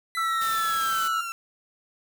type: linear sweep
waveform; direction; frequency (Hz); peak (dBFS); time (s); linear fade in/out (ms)
30% pulse; down; 2001 to 1337; -28; 0.15-1.32; 0
type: tone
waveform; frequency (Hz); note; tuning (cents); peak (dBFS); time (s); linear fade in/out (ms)
triangle; 1329; E6; +14; -22; 0.17-1.21; 5
type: noise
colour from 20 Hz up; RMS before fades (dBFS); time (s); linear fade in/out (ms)
white; -36; 0.41-1.08; 5
effects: none